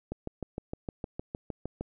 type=click train; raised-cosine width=2 ms; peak=-21 dBFS; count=12; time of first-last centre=0.12-1.81 s; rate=6.51 Hz; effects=none